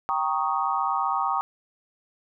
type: chord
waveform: sine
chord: Eb dominant seventh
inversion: first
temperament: equal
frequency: 784 / 932.3 / 1108.7 / 1244.5 Hz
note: G5 / Bb5 / Db6 / Eb6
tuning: 0 / 0 / 0 / 0 cents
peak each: -28 dBFS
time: 0.09-1.41 s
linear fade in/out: 0 ms
effects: none